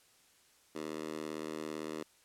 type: tone with high-pass filter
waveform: 10% pulse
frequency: 77.78 Hz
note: D#2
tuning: in tune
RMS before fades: -41 dBFS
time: 0.75-2.03 s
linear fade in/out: 5 ms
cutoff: 320 Hz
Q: 1.5
effects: white hiss -66 dBFS RMS until 2.24 s + low-pass 11000 Hz 12 dB/octave